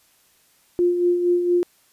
sine tone with tremolo, 352.1 Hz, F4, 14 cents sharp, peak -14 dBFS, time 0.79-1.63 s, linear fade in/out 0 ms, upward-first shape sine, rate 4.3 Hz, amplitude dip 50%, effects white hiss -59 dBFS RMS until 1.92 s + resampled to 32000 Hz

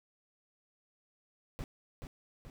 brown noise with echo, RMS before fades -39 dBFS, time 1.59-1.64 s, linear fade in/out 0 ms, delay 430 ms, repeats 2, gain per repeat -5 dB, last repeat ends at 2.5 s, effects none

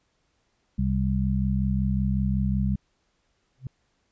harmonic tone, 65.41 Hz, C2, in tune, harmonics 1 / 2 / 3, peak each -26 / -27 / -25 dBFS, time 0.78-2.76 s, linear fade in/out 10 ms
sine tone with exponential growth, 130 Hz, C3, 11 cents flat, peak -26 dBFS, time 3.58-3.67 s, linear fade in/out 2 ms, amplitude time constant 18 ms
effects pink hiss -71 dBFS RMS until 4.11 s + resampled to 16000 Hz

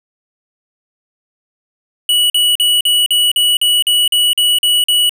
square tone bursts, 2938 Hz, F#7, 13 cents flat, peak -10 dBFS, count 12, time 2.09-5.094 s, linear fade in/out 2 ms, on 210 ms, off 44 ms, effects none

